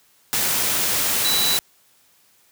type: tone in noise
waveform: sine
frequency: 3951 Hz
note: B7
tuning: in tune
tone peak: -20 dBFS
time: 1.25-1.57 s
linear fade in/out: 0 ms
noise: white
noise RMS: -21 dBFS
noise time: 0.33-1.59 s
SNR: -2 dB
effects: white hiss -58 dBFS RMS until 2.51 s + high-pass 60 Hz 12 dB/octave